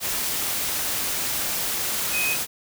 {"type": "tone in noise", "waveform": "sine", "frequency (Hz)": 2515, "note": "D#7", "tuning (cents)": 18, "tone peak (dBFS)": -23, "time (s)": [2.11, 2.37], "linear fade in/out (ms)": 50, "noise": "white", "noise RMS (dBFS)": -26, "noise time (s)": [0, 2.47], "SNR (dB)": 0, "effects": []}